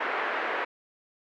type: band-pass noise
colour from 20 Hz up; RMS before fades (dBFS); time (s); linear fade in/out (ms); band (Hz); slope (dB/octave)
white; -30; 0-0.65; 10; 350 to 2000; 24
effects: none